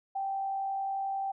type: tone with frequency modulation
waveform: sine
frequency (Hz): 781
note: G5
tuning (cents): -7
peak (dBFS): -30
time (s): 0.15-1.32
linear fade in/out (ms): 10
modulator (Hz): 51.3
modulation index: 0.21
effects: none